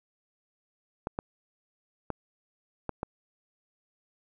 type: clicks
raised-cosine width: 1 ms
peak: -17 dBFS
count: 5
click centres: 1.071 / 1.189 / 2.103 / 2.893 / 3.031 s
effects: none

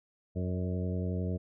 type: harmonic tone with a mistuned harmonic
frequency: 91.1 Hz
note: F#2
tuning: 26 cents flat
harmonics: 1 / 2 / 3 / 4 / 5 / 6 / 7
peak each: -32 / -35 / -42 / -43 / -42 / -47 / -46 dBFS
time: 0.35-1.38 s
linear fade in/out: 20 ms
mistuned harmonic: 6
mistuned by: +36 cents
effects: none

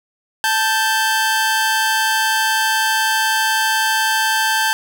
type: tone pair together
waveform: sawtooth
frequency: 880 / 1568 Hz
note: A5 / G6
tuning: 0 / 0 cents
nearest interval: minor seventh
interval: 1000 cents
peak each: -14 dBFS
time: 0.44-4.73 s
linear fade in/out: 0 ms
effects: none

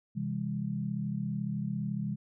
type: chord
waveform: sine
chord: C augmented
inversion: none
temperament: equal with one note detuned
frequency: 130.81 / 164.81 / 202.7 Hz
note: C3 / E3 / G#3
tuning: 0 / 0 / -42 cents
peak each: -36 / -36 / -34 dBFS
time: 0.15-2.16 s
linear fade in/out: 20 ms
effects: none

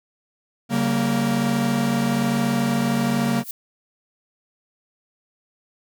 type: chord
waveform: 45% pulse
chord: G diminished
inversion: second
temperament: equal with one note detuned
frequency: 138.59 / 191.96 / 233.1 Hz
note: Db3 / G3 / Bb3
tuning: 0 / -36 / 0 cents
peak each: -26 / -25 / -21 dBFS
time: 0.69-3.44 s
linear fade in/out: 50 ms
type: noise with exponential growth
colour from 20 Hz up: violet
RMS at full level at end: -28 dBFS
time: 3.35-3.51 s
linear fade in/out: 2 ms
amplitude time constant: 34 ms
effects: none

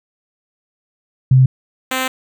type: tone pair in turn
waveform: sine / 5% pulse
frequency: 130.2 / 259.5 Hz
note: C3 / C4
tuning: -8 / -14 cents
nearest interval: octave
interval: 1194 cents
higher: second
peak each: -6 dBFS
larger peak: neither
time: 1.31-1.46 / 1.91-2.08 s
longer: second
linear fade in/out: 5 ms
effects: none

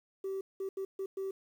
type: tone bursts at uneven times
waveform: sine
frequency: 386.2 Hz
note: G4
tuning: 26 cents flat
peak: -32 dBFS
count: 5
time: 0.24-0.41 / 0.6-0.69 / 0.77-0.85 / 0.99-1.06 / 1.17-1.31 s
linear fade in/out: 5 ms
effects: tanh soft clip ceiling -32 dBFS + 10-bit

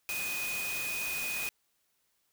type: tone in noise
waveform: sine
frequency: 2489 Hz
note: D#7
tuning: in tune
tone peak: -34 dBFS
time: 0.09-1.49 s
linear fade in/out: 0 ms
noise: white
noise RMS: -38 dBFS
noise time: 0.09-1.49 s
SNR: +1 dB
effects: white hiss -75 dBFS RMS until 2.32 s

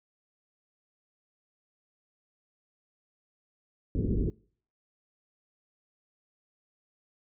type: low-pass noise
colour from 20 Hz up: pink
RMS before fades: -28 dBFS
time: 3.95-4.3 s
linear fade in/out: 0 ms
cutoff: 420 Hz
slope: 48 dB/octave
effects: noise-tail reverb RT60 0.5 s tail -24 dB re dry

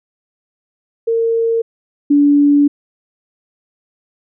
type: tone pair in turn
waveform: sine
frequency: 457.5 / 288.2 Hz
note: A#4 / D4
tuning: -32 / -33 cents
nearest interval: minor sixth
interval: 801 cents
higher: first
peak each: -12 / -7 dBFS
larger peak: second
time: 1.07-1.62 / 2.1-2.68 s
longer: second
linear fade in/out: 10 ms
effects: none

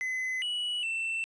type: tone with pitch steps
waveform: triangle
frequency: 2031 / 2937 / 2679 Hz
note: B6 / F#7 / E7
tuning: +48 / -13 / +27 cents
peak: -28 dBFS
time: 0.01-1.24 s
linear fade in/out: 0 ms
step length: 410 ms
effects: resampled to 22050 Hz + 11-bit

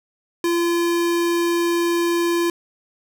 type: tone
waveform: square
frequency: 342.3 Hz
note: F4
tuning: 35 cents flat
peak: -18 dBFS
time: 0.44-2.5 s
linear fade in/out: 2 ms
effects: none

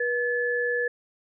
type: tone pair together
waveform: sine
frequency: 484.1 / 1725 Hz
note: B4 / A6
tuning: -35 / -35 cents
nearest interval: octave + minor seventh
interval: 2200 cents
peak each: -26 dBFS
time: 0-0.88 s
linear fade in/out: 5 ms
effects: none

